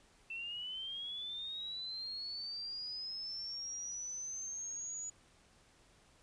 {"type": "linear sweep", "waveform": "sine", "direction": "up", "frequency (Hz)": [2664, 6880], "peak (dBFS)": -40, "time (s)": [0.3, 5.1], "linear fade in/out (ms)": 5, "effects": ["pink hiss -66 dBFS RMS until 6.22 s", "resampled to 22050 Hz"]}